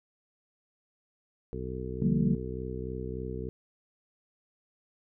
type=harmonic tone; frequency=63.4 Hz; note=B1; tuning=46 cents sharp; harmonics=1 / 2 / 3 / 4 / 5 / 6 / 7; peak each=-39 / -40 / -42 / -44 / -47 / -41 / -40 dBFS; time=1.53-3.49 s; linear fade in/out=0 ms
type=chord; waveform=sine; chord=G minor seventh; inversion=second; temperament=equal with one note detuned; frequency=146.83 / 174.61 / 194.76 / 233.1 Hz; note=D3 / F3 / G3 / Bb3; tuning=0 / 0 / -11 / 0 cents; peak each=-29 dBFS; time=2.02-2.35 s; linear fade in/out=2 ms
effects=none